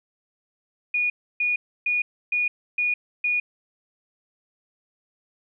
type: tone bursts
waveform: sine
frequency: 2451 Hz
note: D#7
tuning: 27 cents flat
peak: -20 dBFS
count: 6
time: 0.94-3.4 s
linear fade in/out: 5 ms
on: 160 ms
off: 300 ms
effects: none